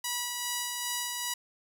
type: tone with tremolo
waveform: 5% pulse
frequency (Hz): 973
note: B5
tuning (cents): -26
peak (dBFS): -18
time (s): 0.04-1.34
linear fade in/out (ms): 5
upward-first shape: sine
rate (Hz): 2.5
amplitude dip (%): 30
effects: none